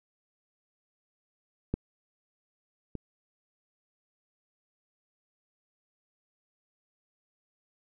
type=clicks; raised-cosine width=3 ms; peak=-15 / -23 dBFS; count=2; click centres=1.74 / 2.953 s; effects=none